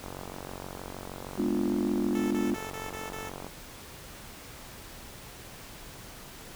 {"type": "click train", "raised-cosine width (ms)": 1, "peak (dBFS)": -25, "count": 160, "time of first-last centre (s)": [0.04, 3.467], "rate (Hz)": 46.4}
{"type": "chord", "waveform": "sine", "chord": "G# diminished seventh", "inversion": "none", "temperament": "equal", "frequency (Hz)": [207.7, 246.9, 293.7, 349.2], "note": ["G#3", "B3", "D4", "F4"], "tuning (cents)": [0, 0, 0, 0], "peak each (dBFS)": -31, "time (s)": [1.38, 2.55], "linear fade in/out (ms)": 5}
{"type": "tone bursts", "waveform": "10% pulse", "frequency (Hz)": 439.2, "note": "A4", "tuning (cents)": -3, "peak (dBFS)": -30, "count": 6, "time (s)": [2.15, 3.29], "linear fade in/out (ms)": 2, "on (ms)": 160, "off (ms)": 36}
{"effects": ["pink hiss -46 dBFS RMS until 6.55 s"]}